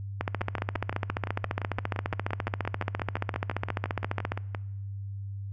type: two click trains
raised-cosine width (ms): 0.5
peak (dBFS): -18 / -13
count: 25 / 61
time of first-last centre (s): 0.41-4.548 / 0.21-4.32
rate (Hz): 5.8 / 14.6
effects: noise-tail reverb RT60 1.0 s tail -23 dB re dry + added 99 Hz sine -34 dBFS peak until 5.52 s